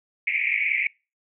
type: band-pass noise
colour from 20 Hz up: white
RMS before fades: -24 dBFS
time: 0.27-0.87 s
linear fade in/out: 2 ms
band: 2100 to 2400 Hz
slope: 96 dB/octave
effects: noise-tail reverb RT60 0.3 s tail -25 dB re dry